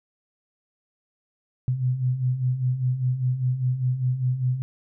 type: beating tone pair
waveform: sine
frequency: 123.47 / 128.47 Hz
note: B2 / C3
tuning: 0 / -31 cents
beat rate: 5 Hz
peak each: -28 / -22 dBFS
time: 1.68-4.62 s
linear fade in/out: 0 ms
effects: none